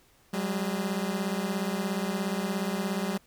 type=beating tone pair; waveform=sawtooth; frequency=187 / 204 Hz; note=F#3 / G#3; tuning=+19 / -31 cents; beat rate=17 Hz; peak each=-27 dBFS; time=0.33-3.18 s; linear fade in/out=10 ms; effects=pink hiss -62 dBFS RMS until 3.26 s